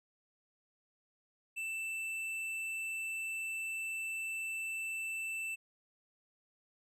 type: tone with tanh clipping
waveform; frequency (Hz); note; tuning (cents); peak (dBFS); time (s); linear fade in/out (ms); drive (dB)
sine; 2658; E7; +14; -38; 1.56-5.56; 20; 10
effects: none